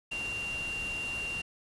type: tone in noise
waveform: sine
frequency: 2771 Hz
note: F7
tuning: 14 cents flat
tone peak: -33 dBFS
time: 0.11-1.42 s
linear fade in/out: 10 ms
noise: pink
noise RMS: -43 dBFS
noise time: 0.11-1.42 s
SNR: +7 dB
effects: resampled to 24000 Hz